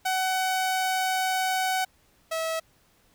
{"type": "tone pair in turn", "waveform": "sawtooth", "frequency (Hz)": [751, 648], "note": ["F#5", "E5"], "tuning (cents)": [26, -30], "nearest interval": "minor third", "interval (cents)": 256, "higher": "first", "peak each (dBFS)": [-20, -23], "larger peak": "first", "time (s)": [[0.05, 1.85], [2.31, 2.6]], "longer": "first", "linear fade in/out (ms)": 10, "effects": ["pink hiss -63 dBFS RMS until 3.14 s"]}